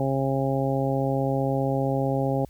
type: harmonic tone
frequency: 135.3 Hz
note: C#3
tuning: 42 cents flat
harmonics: 1 / 2 / 3 / 4 / 5 / 6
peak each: -26 / -28 / -31 / -28 / -33 / -32 dBFS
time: 0-2.45 s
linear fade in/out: 2 ms
effects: added 60 Hz sine -48 dBFS peak until 2.49 s + white hiss -61 dBFS RMS until 2.49 s